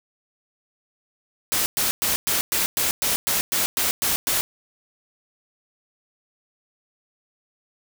white noise bursts, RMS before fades -22 dBFS, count 12, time 1.52-4.41 s, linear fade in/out 0 ms, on 140 ms, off 110 ms, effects none

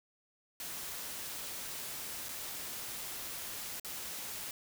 white noise with dropouts, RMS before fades -42 dBFS, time 0.6-4.51 s, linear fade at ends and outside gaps 1 ms, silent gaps 2.286-2.29 / 3.798-3.847 s, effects none

